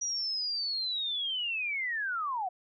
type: linear sweep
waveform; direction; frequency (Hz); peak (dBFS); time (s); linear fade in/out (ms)
sine; down; 5820 to 698.5; -30; 0.01-2.49; 10
effects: none